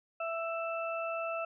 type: harmonic tone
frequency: 662 Hz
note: E5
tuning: 7 cents sharp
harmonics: 1 / 2 / 4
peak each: -35 / -38 / -41 dBFS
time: 0.2-1.45 s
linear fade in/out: 5 ms
effects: none